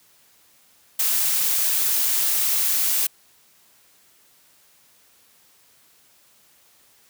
blue noise, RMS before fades -21 dBFS, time 0.99-3.07 s, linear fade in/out 5 ms, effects white hiss -57 dBFS RMS until 7.09 s + high-pass 60 Hz 12 dB/octave

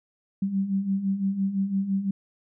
sine beating tone pair, 190.8 / 196.7 Hz, G3 / G3, -47 / +6 cents, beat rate 5.9 Hz, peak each -30 / -24 dBFS, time 0.42-2.11 s, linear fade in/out 5 ms, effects none

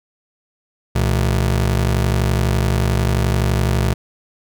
35% pulse ring-modulated tone, 92.4 Hz, F#2, 2 cents flat, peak -10 dBFS, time 0.95-3.94 s, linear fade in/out 10 ms, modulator 25.8 Hz, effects none

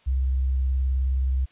sine tone with vibrato, 65.41 Hz, C2, in tune, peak -20 dBFS, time 0.06-1.46 s, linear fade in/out 20 ms, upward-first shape sine, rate 19 Hz, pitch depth 48 cents each way, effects white hiss -59 dBFS RMS until 1.51 s + resampled to 8000 Hz

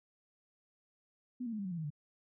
sine tone with pitch steps, 249.1 / 231.1 / 214.4 / 198.86 / 184.47 / 171.13 / 158.75 / 147.26 Hz, B3 / A#3 / A3 / G3 / F#3 / F3 / D#3 / D3, +15 / -15 / -45 / +25 / -5 / -35 / +35 / +5 cents, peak -36 dBFS, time 1.4-1.904 s, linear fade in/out 10 ms, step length 63 ms, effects none

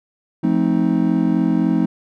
triangle chord, F dominant seventh, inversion none, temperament just, 174.61 / 218.3 / 261.9 / 314.3 Hz, F3 / A3 / C4 / Eb4, 0 / -13 / +2 / +18 cents, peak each -18 dBFS, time 0.43-1.86 s, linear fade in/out 10 ms, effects none

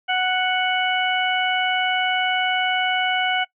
harmonic tone, 740 Hz, F#5, in tune, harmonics 1 / 2 / 3 / 4, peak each -22 / -24 / -25 / -25 dBFS, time 0.08-3.45 s, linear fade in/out 20 ms, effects noise-tail reverb RT60 0.1 s tail -22 dB re dry

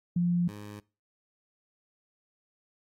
sine / 15% pulse tone pair in turn, 174.61 / 103.82 Hz, F3 / G#2, 0 / 0 cents, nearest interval major sixth, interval 900 cents, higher first, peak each -23 / -35 dBFS, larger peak first, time 0.16-0.48 / 0.48-0.8 s, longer neither, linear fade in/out 5 ms, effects noise-tail reverb RT60 0.3 s tail -22 dB re dry + AAC 48 kbps

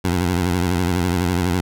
15% pulse tone with vibrato, 89 Hz, F2, 33 cents sharp, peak -11 dBFS, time 0.04-1.61 s, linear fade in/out 10 ms, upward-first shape sine, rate 12 Hz, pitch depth 93 cents each way, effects none

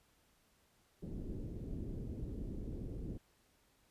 pink low-pass noise, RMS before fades -43 dBFS, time 1.02-3.18 s, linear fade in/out 10 ms, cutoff 390 Hz, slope 24 dB/octave, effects pink hiss -72 dBFS RMS until 3.9 s + resampled to 32000 Hz

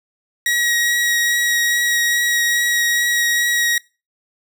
sawtooth tone with vibrato, 1903 Hz, A#6, 35 cents sharp, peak -12 dBFS, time 0.46-3.78 s, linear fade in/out 2 ms, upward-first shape triangle, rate 2.4 Hz, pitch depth 11 cents each way, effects noise-tail reverb RT60 0.3 s tail -23 dB re dry

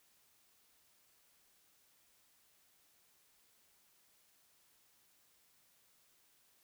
silence, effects white hiss -71 dBFS RMS until 6.63 s

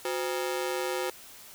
sawtooth ring-modulated tone, 439.4 Hz, A4, 2 cents flat, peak -22 dBFS, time 0.05-1.1 s, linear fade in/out 2 ms, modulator 73.4 Hz, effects white hiss -49 dBFS RMS until 1.54 s

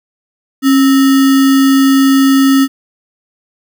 sine tone with sample-and-hold, 271 Hz, C#4, 39 cents flat, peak -5 dBFS, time 0.62-2.68 s, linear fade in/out 50 ms, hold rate 1575 Hz, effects none

